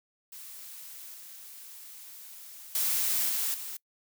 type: noise with level steps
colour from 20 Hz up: blue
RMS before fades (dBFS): -45 / -47 / -28 / -30 / -39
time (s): 0.32-3.77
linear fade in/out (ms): 5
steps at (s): 1.14 / 2.75 / 3.29 / 3.54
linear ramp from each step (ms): 2
effects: noise-tail reverb RT60 0.1 s tail -24 dB re dry